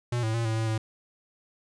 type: tone with pitch steps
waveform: square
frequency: 120.9 / 110.9 / 116 / 111.2 / 111.9 / 110.3 Hz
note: B2 / A2 / A#2 / A2 / A2 / A2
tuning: -36 / +14 / -8 / +19 / +30 / +5 cents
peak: -26 dBFS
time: 0.12-0.78 s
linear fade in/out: 5 ms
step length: 110 ms
effects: resampled to 22050 Hz + 11-bit